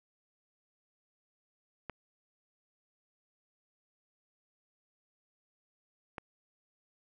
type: clicks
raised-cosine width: 0.5 ms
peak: -24 dBFS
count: 2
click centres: 1.897 / 6.182 s
effects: none